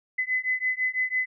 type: beating tone pair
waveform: sine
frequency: 2017 / 2023 Hz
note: B6 / B6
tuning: +36 / +41 cents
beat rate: 6 Hz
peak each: -27 dBFS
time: 0.18-1.26 s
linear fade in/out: 10 ms
effects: none